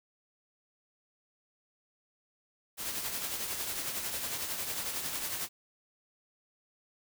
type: noise with tremolo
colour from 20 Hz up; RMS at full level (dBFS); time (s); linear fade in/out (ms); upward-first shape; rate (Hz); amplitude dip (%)
white; -34; 2.77-5.49; 50; triangle; 11; 50
effects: none